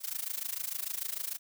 blue noise with amplitude modulation, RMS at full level -33 dBFS, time 0-1.39 s, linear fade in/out 50 ms, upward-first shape sine, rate 26.7 Hz, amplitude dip 90%, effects none

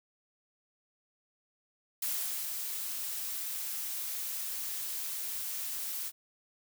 blue noise with ADSR envelope, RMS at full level -33 dBFS, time 2.02-6.12 s, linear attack 5 ms, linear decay 440 ms, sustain -4 dB, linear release 50 ms, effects none

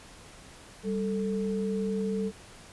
sine tone pair together, 196 / 441.9 Hz, G3 / A4, 0 / +7 cents, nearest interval octave + major second, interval 1407 cents, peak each -29 / -31 dBFS, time 0.83-2.32 s, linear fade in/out 50 ms, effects pink hiss -50 dBFS RMS until 2.72 s + resampled to 24000 Hz

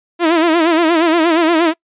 sawtooth tone with vibrato, 330 Hz, E4, 2 cents sharp, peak -6 dBFS, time 0.19-1.74 s, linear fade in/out 50 ms, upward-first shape sine, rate 8.5 Hz, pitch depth 99 cents each way, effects noise-tail reverb RT60 0.1 s tail -25 dB re dry + resampled to 8000 Hz

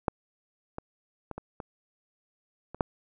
clicks, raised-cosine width 1 ms, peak -10 / -21 / -22 / -23 / -23 / -26 / -10 dBFS, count 7, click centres 0.082 / 0.784 / 1.313 / 1.38 / 1.602 / 2.746 / 2.808 s, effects none

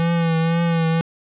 square tone with vibrato, 166.1 Hz, E3, 13 cents sharp, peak -17 dBFS, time 0-1.01 s, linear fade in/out 0 ms, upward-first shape triangle, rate 2 Hz, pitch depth 44 cents each way, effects resampled to 8000 Hz + 8-bit

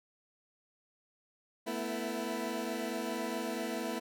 20% pulse chord, A suspended second, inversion none, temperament equal with one note detuned, 222.3 / 246.9 / 329.6 Hz, A3 / B3 / E4, +18 / 0 / 0 cents, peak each -34 dBFS, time 1.66-4 s, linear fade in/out 20 ms, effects none

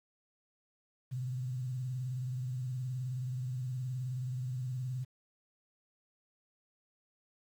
sine tone with vibrato, 127.1 Hz, C3, 50 cents flat, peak -34 dBFS, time 1.11-5.05 s, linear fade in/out 20 ms, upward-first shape sine, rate 19 Hz, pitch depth 77 cents each way, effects 10-bit

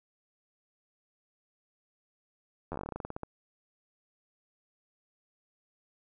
slowing click train, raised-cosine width 1 ms, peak -23 dBFS, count 17, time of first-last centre 2.72-3.233 s, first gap 11 ms, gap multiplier 1.13, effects none

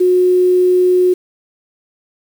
sine tone with quantisation, 363.6 Hz, F#4, 30 cents flat, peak -8 dBFS, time 0-1.14 s, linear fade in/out 10 ms, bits 6, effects none

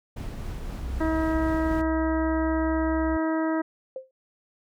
brown noise with tremolo, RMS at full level -33 dBFS, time 0.16-1.82 s, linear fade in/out 10 ms, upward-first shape triangle, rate 3.9 Hz, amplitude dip 25%
sine tone, 64 Hz, C2, 38 cents flat, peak -29 dBFS, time 0.82-3.17 s, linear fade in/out 5 ms
harmonic tone, 319.8 Hz, D#4, 48 cents sharp, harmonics 1 / 2 / 3 / 4 / 5 / 6, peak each -24 / -30 / -34 / -36 / -38 / -40 dBFS, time 1-3.62 s, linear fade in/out 10 ms
sine tone with exponential decay, 523.3 Hz, C5, in tune, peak -28 dBFS, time 3.96-4.11 s, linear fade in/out 2 ms, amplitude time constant 31 ms
effects none

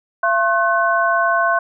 sine tone cluster, 679 / 1075 / 1508 Hz, F5 / C6 / F#6, -49 / +47 / +32 cents, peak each -18 dBFS, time 0.23-1.59 s, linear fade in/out 5 ms, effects none

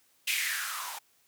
violet noise with band-pass filter sweep, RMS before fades -33 dBFS, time 0.27-0.99 s, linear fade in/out 10 ms, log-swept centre 2600 to 810 Hz, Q 5.6, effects white hiss -67 dBFS RMS until 1.27 s + high-pass 80 Hz 12 dB/octave

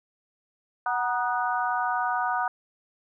harmonic tone with a mistuned harmonic, 246.9 Hz, B3, in tune, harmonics 3 / 4 / 5 / 6, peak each -28 / -29 / -30 / -31 dBFS, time 0.86-2.48 s, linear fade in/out 2 ms, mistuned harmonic 4, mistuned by -63 cents, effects none

